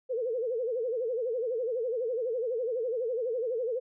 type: tone with vibrato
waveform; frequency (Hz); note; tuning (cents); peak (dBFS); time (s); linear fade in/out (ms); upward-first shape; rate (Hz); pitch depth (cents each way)
sine; 478.3; A#4; +44; -28; 0.09-3.8; 20; sine; 12; 150
effects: none